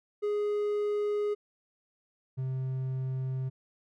triangle tone pair in turn, 415.3 / 130.81 Hz, G#4 / C3, 0 / 0 cents, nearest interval octave + minor sixth, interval 2000 cents, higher first, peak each -25 / -28 dBFS, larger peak first, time 0.22-1.35 / 2.37-3.5 s, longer neither, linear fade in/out 20 ms, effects none

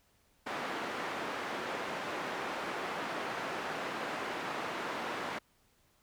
white band-pass noise, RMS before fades -38 dBFS, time 0.46-5.39 s, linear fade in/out 10 ms, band 220 to 1500 Hz, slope 12 dB/octave, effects pink hiss -70 dBFS RMS until 6.02 s

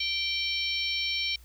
harmonic tone with a mistuned harmonic, 780 Hz, G5, 9 cents flat, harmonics 3 / 4 / 5 / 6 / 7, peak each -32 / -33 / -34 / -35 / -35 dBFS, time 0-1.36 s, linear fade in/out 5 ms, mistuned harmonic 6, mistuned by -100 cents, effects added 60 Hz sine -50 dBFS peak until 1.44 s + white hiss -60 dBFS RMS until 1.44 s

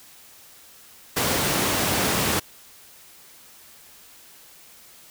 pink high-pass noise, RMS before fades -23 dBFS, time 1.16-2.4 s, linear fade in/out 10 ms, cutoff 110 Hz, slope 12 dB/octave, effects white hiss -49 dBFS RMS until 5.1 s

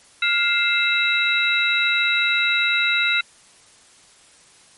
sine tone cluster, 1409 / 2102 / 2645 / 3859 Hz, F6 / C7 / E7 / B7, +15 / +7 / +5 / -41 cents, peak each -22 dBFS, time 0.22-3.21 s, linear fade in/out 5 ms, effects white hiss -51 dBFS RMS until 4.77 s + MP3 48 kbps

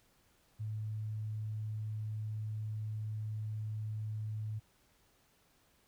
sine tone, 107.9 Hz, A2, 33 cents flat, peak -36 dBFS, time 0.59-4.6 s, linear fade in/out 20 ms, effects pink hiss -70 dBFS RMS until 5.87 s

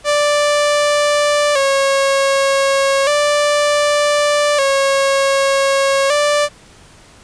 sawtooth tone with vibrato, 567 Hz, C#5, 39 cents sharp, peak -8 dBFS, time 0.04-6.49 s, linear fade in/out 50 ms, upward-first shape square, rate 0.33 Hz, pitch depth 61 cents each way, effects pink hiss -44 dBFS RMS until 7.23 s + resampled to 22050 Hz

